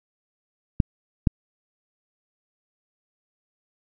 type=clicks; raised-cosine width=5 ms; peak=-4 dBFS; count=2; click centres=0.802 / 1.272 s; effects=none